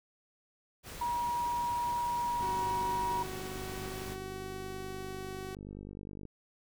pink noise, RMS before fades -45 dBFS, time 0.83-4.17 s, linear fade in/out 50 ms
sine tone, 957 Hz, A#5, 45 cents sharp, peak -30 dBFS, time 1.01-3.23 s, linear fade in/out 5 ms
click train, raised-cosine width 3 ms, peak -32 dBFS, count 192, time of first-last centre 2.41-6.253 s, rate 49.7 Hz
sawtooth tone with pitch glide, 374.9 to 377.1 Hz, F#4 to F#4, +23 to +33 cents, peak -37 dBFS, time 2.42-5.55 s, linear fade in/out 2 ms, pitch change +10 cents, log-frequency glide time 3.59-3.88 s
effects none

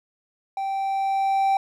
triangle tone with level ramp, 780 Hz, G5, 9 cents flat, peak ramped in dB -23 to -15 dBFS, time 0.57-1.57 s, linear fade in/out 2 ms, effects none

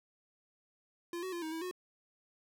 square tone with pitch steps, 344.3 / 373.9 / 344.8 / 316.5 / 324.9 / 364.5 Hz, F4 / F#4 / F4 / D#4 / E4 / F#4, -25 / +18 / -22 / +30 / -25 / -26 cents, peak -38 dBFS, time 1.13-1.712 s, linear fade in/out 2 ms, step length 97 ms, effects none

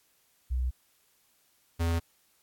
sine / square tone pair in turn, 62.8 / 83.83 Hz, B1 / E2, +30 / +30 cents, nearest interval perfect fourth, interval 500 cents, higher second, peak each -26 / -26 dBFS, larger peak neither, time 0.5-0.71 / 1.79-2 s, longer neither, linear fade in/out 20 ms, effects white hiss -68 dBFS RMS until 2.42 s + AAC 64 kbps

